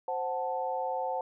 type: chord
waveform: sine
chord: F# diminished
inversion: second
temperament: equal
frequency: 523.3 / 740 / 880 Hz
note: C5 / F#5 / A5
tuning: 0 / 0 / 0 cents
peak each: -34 dBFS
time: 0.08-1.21 s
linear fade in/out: 2 ms
effects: none